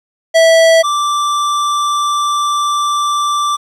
square tone pair in turn, 655 / 1172.8 Hz, E5 / D6, -11 / -3 cents, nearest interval minor seventh, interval 1008 cents, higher second, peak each -6 / -13 dBFS, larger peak first, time 0.34-0.83 / 0.83-3.57 s, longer second, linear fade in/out 20 ms, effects low-pass 8000 Hz 12 dB/octave + 8-bit

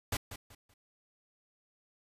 pink noise with echo, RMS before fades -33 dBFS, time 0.12-0.17 s, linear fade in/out 5 ms, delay 190 ms, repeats 3, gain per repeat -11 dB, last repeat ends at 0.74 s, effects resampled to 32000 Hz

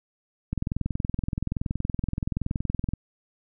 click train, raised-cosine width 5 ms, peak -14 dBFS, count 52, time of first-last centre 0.53-2.936 s, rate 21.2 Hz, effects none

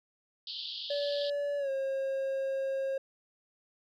pink band-pass noise, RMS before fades -40 dBFS, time 0.47-1.3 s, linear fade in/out 2 ms, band 3000 to 4800 Hz, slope 96 dB/octave
triangle tone with pitch glide, 574 to 538.7 Hz, D5 to C#5, -40 to -50 cents, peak -28 dBFS, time 0.9-2.98 s, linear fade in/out 5 ms, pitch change -110 cents, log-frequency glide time 1.58-1.7 s
effects none

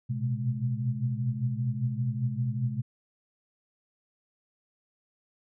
sine tone cluster, 115.3 / 122.7 / 127.8 / 211.4 Hz, A#2 / B2 / C3 / G#3, -19 / -11 / -40 / +31 cents, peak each -35 / -33 / -29 / -36 dBFS, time 0.09-2.82 s, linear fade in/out 20 ms, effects none

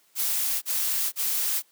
blue noise bursts, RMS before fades -26 dBFS, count 3, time 0.15-1.626 s, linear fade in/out 50 ms, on 470 ms, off 33 ms, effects white hiss -63 dBFS RMS until 1.71 s + high-pass 200 Hz 12 dB/octave

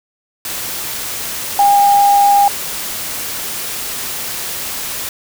sine tone in noise, 807 Hz, G#5, 50 cents flat, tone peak -7 dBFS, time 1.59-2.48 s, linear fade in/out 2 ms, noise white, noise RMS -23 dBFS, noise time 0.45-5.09 s, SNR +13 dB, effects none

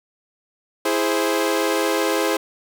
sawtooth chord, E augmented, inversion none, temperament equal, 329.6 / 415.3 / 523.3 Hz, E4 / G#4 / B#4, 0 / 0 / 0 cents, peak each -19 dBFS, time 0.85-2.37 s, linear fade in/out 5 ms, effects none

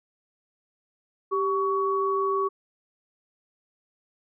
sine tone pair together, 391.5 / 1123.4 Hz, G4 / C#6, -2 / +23 cents, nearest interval octave + tritone, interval 1825 cents, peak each -25 dBFS, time 1.31-2.49 s, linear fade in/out 20 ms, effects none

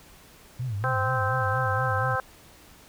sine tone with vibrato, 113.3 Hz, A#2, 49 cents flat, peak -27 dBFS, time 0.59-2.16 s, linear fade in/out 10 ms, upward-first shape sine, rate 4.2 Hz, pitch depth 240 cents each way
harmonic tone, 260 Hz, C4, 11 cents flat, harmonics 2 / 3 / 4 / 5 / 6, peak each -31 / -31 / -31 / -30 / -30 dBFS, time 0.84-2.2 s, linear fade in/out 0 ms
effects pink hiss -52 dBFS RMS until 2.88 s

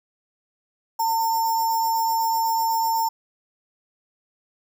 sine tone with sample-and-hold, 904 Hz, A5, 47 cents sharp, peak -19 dBFS, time 0.99-3.09 s, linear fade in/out 10 ms, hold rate 6300 Hz, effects none

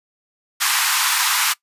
pink high-pass noise, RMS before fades -18 dBFS, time 0.6-1.54 s, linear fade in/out 20 ms, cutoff 920 Hz, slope 48 dB/octave, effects noise-tail reverb RT60 0.1 s tail -21 dB re dry + resampled to 32000 Hz

